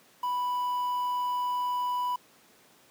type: tone with quantisation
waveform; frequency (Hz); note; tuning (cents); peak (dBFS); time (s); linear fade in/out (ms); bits
triangle; 987.8; B5; 0; -25; 0.23-2.16; 5; 8
effects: pink hiss -59 dBFS RMS until 2.9 s + high-pass 200 Hz 12 dB/octave